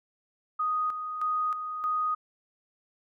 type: tone with tremolo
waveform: sine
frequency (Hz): 1244.5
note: D#6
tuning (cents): 0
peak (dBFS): -25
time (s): 0.59-2.15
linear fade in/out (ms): 10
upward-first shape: square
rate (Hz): 1.6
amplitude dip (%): 55
effects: none